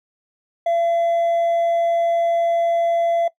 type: tone with hard clipping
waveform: sine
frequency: 678 Hz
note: E5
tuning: 49 cents sharp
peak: -17 dBFS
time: 0.66-3.28 s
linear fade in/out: 5 ms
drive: 2 dB
effects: noise-tail reverb RT60 0.1 s tail -18 dB re dry